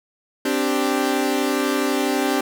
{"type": "chord", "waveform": "sawtooth", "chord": "C suspended second", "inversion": "none", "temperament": "equal", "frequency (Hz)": [261.6, 293.7, 392], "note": ["C4", "D4", "G4"], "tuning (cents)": [0, 0, 0], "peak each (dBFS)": [-19, -19, -20], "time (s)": [0.45, 2.41], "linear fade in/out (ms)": 5, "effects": []}